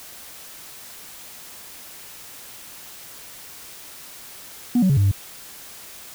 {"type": "tone with pitch steps", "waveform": "sine", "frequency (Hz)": [243.2, 187.6, 137.8, 99.9, 98.4], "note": ["B3", "F#3", "C#3", "G2", "G2"], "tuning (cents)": [-26, 24, -10, 33, 7], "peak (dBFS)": -12, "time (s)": [4.75, 5.115], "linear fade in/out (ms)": 5, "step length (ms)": 73, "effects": ["tanh soft clip ceiling -12 dBFS", "white hiss -41 dBFS RMS until 6.14 s"]}